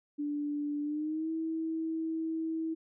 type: tone with pitch glide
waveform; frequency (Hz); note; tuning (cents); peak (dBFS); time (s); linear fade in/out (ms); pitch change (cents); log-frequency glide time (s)
sine; 292.6 to 322.8; D4 to E4; -6 to -36; -31; 0.18-2.75; 20; +170; 0.82-1.3
effects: none